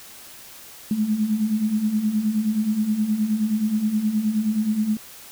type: beating tone pair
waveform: sine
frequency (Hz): 207.7 / 217.2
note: G#3 / A3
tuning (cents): 0 / -22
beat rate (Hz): 9.5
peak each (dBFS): -26 / -20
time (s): 0.91-4.97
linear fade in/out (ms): 2
effects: white hiss -43 dBFS RMS until 5.31 s